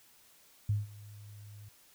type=tone with ADSR envelope; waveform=sine; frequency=103.83 Hz; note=G#2; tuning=in tune; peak=-25 dBFS; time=0.69-1.69 s; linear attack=5 ms; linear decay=170 ms; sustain=-22 dB; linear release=7 ms; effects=white hiss -62 dBFS RMS until 1.94 s